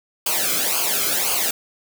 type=noise with flanger; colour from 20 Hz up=white; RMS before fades=-21 dBFS; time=0.26-1.51 s; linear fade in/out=5 ms; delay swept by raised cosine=0.53 to 1.1 ms; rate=1.9 Hz; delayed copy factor=-0.8; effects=none